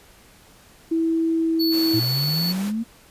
sine tone with pitch glide, 327.2 to 324.4 Hz, E4 to E4, -13 to -28 cents, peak -18 dBFS, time 0.91-2 s, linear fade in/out 10 ms, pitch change -15 cents, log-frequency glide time 1.31-1.85 s
square tone, 4435 Hz, C#8, in tune, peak -23 dBFS, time 1.59-2.53 s, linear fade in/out 20 ms
pink high-pass noise, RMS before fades -36 dBFS, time 1.7-2.73 s, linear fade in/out 50 ms, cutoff 180 Hz, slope 24 dB/octave
sine exponential sweep, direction up, 113.1 to 234.6 Hz, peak -22 dBFS, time 1.93-2.84 s, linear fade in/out 20 ms
effects pink hiss -51 dBFS RMS until 3.1 s + resampled to 32000 Hz

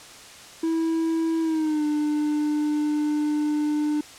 triangle tone with pitch glide, 326.3 to 299.2 Hz, E4 to D4, -18 to +32 cents, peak -19 dBFS, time 0.63-4.01 s, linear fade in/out 5 ms, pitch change -150 cents, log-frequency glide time 1.41-1.84 s, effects white hiss -44 dBFS RMS until 4.18 s + low-pass 8000 Hz 12 dB/octave

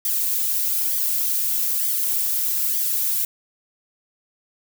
violet noise with flanger, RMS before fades -22 dBFS, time 0.05-3.25 s, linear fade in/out 2 ms, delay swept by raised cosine 0.73 to 4.03 ms, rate 1.1 Hz, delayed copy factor -0.65, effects none

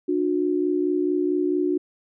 sine tone pair together, 297.6 / 362.1 Hz, D4 / F#4, +23 / -37 cents, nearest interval minor third, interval 340 cents, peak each -23 / -22 dBFS, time 0.08-1.78 s, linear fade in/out 10 ms, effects none

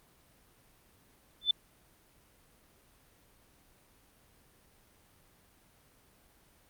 sine tone with exponential growth, 3520 Hz, A7, in tune, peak -19 dBFS, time 1.41-1.51 s, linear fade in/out 5 ms, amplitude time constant 20 ms, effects pink hiss -64 dBFS RMS until 6.69 s + Opus 32 kbps

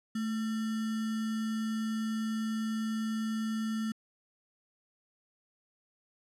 sine tone with sample-and-hold, 220 Hz, A3, in tune, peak -30 dBFS, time 0.15-3.92 s, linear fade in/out 5 ms, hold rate 1575 Hz, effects low-pass 11000 Hz 12 dB/octave

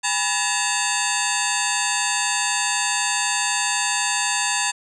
sine tone with frequency modulation, 2784 Hz, F7, 6 cents flat, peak -19 dBFS, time 0.03-4.72 s, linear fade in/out 20 ms, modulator 900 Hz, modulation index 6.4, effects none

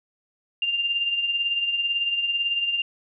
sine tone with tremolo, 2794 Hz, F7, in tune, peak -19 dBFS, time 0.62-2.82 s, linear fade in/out 2 ms, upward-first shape triangle, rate 18 Hz, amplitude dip 60%, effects none

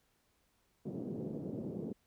pink band-pass noise, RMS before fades -41 dBFS, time 0.85-1.93 s, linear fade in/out 10 ms, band 140 to 450 Hz, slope 24 dB/octave, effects pink hiss -75 dBFS RMS until 2.06 s

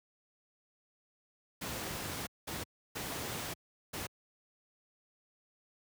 pink noise bursts at uneven times, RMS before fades -39 dBFS, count 4, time 1.61-2.27 / 2.47-2.64 / 2.95-3.54 / 3.93-4.07 s, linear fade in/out 10 ms, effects high-pass 80 Hz 12 dB/octave

